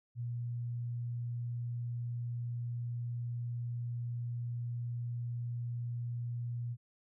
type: tone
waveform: sine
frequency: 119.7 Hz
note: A#2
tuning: 46 cents sharp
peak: -35 dBFS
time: 0.15-6.77 s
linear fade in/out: 50 ms
effects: none